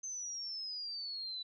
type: exponential sweep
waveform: sine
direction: down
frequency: 6272 to 3951 Hz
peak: -39 dBFS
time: 0.03-1.43 s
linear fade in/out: 10 ms
effects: none